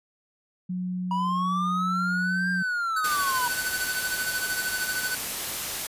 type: tone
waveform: sine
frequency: 181.9 Hz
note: F#3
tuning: 29 cents flat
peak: -27 dBFS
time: 0.69-2.63 s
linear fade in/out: 10 ms
type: linear two-way sweep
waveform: triangle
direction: up then down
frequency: 959 to 1600 to 959 Hz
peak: -23 dBFS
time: 1.11-3.48 s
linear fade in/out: 2 ms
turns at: 2.51 s
type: tone with tremolo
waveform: square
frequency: 1503 Hz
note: F#6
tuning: 27 cents sharp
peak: -26 dBFS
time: 2.96-5.15 s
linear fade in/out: 5 ms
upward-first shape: sine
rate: 13 Hz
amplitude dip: 65%
type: noise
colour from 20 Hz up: white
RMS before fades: -31 dBFS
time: 3.04-5.87 s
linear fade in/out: 5 ms
effects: resampled to 32000 Hz